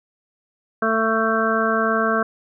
harmonic tone, 222.8 Hz, A3, 22 cents sharp, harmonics 1 / 2 / 3 / 5 / 6 / 7, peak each -24 / -24 / -24 / -24 / -24 / -24 dBFS, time 0.82-2.23 s, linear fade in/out 5 ms, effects none

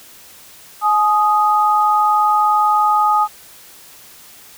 sine tone pair together, 846.3 / 1244.5 Hz, G#5 / D#6, +32 / 0 cents, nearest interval perfect fifth, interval 668 cents, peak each -14 / -14 dBFS, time 0.81-3.28 s, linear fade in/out 50 ms, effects white hiss -42 dBFS RMS until 4.57 s

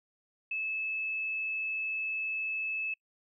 sine tone, 2607 Hz, E7, 20 cents flat, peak -31 dBFS, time 0.51-2.94 s, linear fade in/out 5 ms, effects noise-tail reverb RT60 0.1 s tail -26 dB re dry

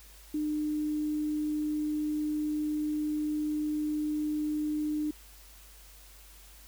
sine tone with quantisation, 302.3 Hz, D#4, 50 cents flat, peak -28 dBFS, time 0.34-5.11 s, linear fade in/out 5 ms, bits 9, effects added 50 Hz sine -53 dBFS peak until 6.67 s + white hiss -55 dBFS RMS until 6.67 s

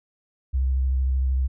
sine tone with vibrato, 65.4 Hz, C2, in tune, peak -19 dBFS, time 0.53-1.48 s, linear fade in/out 20 ms, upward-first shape sine, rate 13 Hz, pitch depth 30 cents each way, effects none

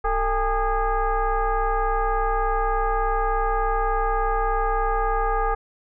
sine tone with frequency modulation, 387.3 Hz, G4, 21 cents flat, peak -19 dBFS, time 0.04-5.55 s, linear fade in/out 10 ms, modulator 419 Hz, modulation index 2.3, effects none

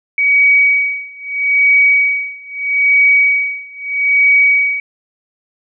sine tone with tremolo, 2263 Hz, C#7, 35 cents sharp, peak -6 dBFS, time 0.18-4.8 s, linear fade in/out 2 ms, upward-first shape sine, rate 0.78 Hz, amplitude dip 95%, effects none

